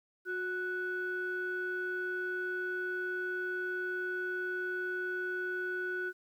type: tone pair together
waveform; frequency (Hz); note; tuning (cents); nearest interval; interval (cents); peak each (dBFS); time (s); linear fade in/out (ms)
sine; 364.7 / 1480; F#4 / F#6; -25 / 0; 2 octaves; 2425; -36 / -34; 0.25-6.13; 50
effects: tanh soft clip ceiling -27 dBFS + 11-bit